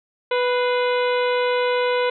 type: harmonic tone with a mistuned harmonic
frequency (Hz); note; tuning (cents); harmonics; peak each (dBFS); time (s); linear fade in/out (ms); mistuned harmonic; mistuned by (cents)
493.9; B4; 0; 1 / 2 / 3 / 4 / 5 / 6 / 7 / 8; -19 / -25 / -29 / -31 / -33 / -35 / -36 / -37; 0.31-2.1; 5; 4; +85
effects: none

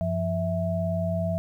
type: tone cluster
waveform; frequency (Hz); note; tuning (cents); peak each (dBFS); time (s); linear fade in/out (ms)
sine; 95.2 / 173.2 / 655; F#2 / F3 / E5; +50 / -14 / -11; -29 / -28 / -28; 0.01-1.38; 0
effects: 10-bit

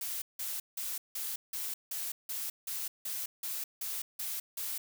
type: noise bursts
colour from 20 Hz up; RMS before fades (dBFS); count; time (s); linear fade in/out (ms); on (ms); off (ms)
blue; -37; 13; 0.01-4.78; 5; 210; 170
effects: none

